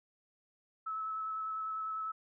sine tone with vibrato, 1300 Hz, E6, 24 cents flat, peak -35 dBFS, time 0.86-2.12 s, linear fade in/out 10 ms, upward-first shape square, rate 10 Hz, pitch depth 11 cents each way, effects none

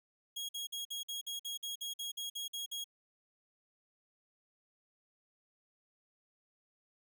sawtooth tone bursts, 3296 Hz, G#7, 14 cents flat, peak -35 dBFS, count 14, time 0.36-2.843 s, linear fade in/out 10 ms, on 130 ms, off 51 ms, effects none

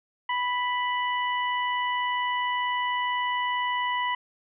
harmonic tone, 987.8 Hz, B5, in tune, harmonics 1 / 2 / 3, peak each -26 / -30 / -35 dBFS, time 0.29-4.15 s, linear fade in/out 5 ms, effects none

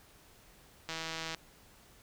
click train, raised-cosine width 0.2 ms, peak -21 dBFS, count 75, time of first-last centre 0.89-1.347 s, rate 162 Hz, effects pink hiss -60 dBFS RMS until 2.02 s

